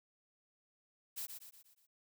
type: noise with echo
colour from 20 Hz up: blue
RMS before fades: -42 dBFS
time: 1.16-1.27 s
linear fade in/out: 20 ms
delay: 120 ms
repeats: 5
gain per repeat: -6 dB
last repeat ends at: 1.87 s
effects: none